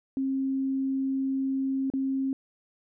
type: tone with dropouts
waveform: sine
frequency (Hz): 268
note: C4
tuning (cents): +42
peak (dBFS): -25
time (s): 0.17-2.33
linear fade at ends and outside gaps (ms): 1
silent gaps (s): 1.901-1.937
effects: none